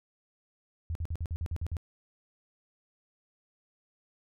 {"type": "tone bursts", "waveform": "sine", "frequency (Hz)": 82.41, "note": "E2", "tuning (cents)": 0, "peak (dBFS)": -30, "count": 9, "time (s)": [0.9, 1.768], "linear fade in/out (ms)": 0, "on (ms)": 52, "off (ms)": 50, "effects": []}